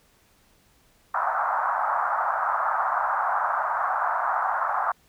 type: band-pass noise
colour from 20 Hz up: white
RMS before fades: -25 dBFS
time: 1.14-4.92 s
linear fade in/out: 5 ms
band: 690 to 1400 Hz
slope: 48 dB/octave
effects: pink hiss -61 dBFS RMS until 5.08 s